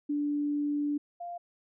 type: tone pair in turn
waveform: sine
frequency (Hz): 291.9 / 696.9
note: D4 / F5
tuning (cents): -10 / -4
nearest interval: octave + minor third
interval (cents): 1506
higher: second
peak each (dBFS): -27 / -36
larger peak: first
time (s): 0.09-0.98 / 1.2-1.38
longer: first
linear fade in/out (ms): 10
effects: none